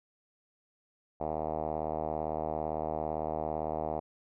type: tone with low-pass filter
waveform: 5% pulse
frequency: 77.78 Hz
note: D#2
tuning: in tune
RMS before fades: -34 dBFS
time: 1.2-4 s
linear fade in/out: 10 ms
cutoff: 720 Hz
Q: 3.2
effects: none